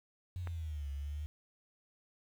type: exponential two-way sweep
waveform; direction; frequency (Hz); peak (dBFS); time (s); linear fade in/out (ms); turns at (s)
sine; down then up; 92 to 69.3 to 75.8; -37; 0.36-1.26; 0; 0.91
type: click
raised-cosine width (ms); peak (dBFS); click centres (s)
0.5; -30; 0.473
effects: 10-bit